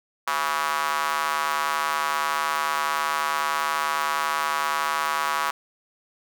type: tone with high-pass filter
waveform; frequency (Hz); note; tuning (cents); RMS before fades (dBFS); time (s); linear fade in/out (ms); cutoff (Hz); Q
square; 75.4; D2; +46; -25; 0.27-5.51; 5; 1100; 3.4
effects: none